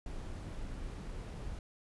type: noise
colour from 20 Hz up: brown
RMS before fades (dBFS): -42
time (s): 0.06-1.59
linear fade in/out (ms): 2
effects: resampled to 24000 Hz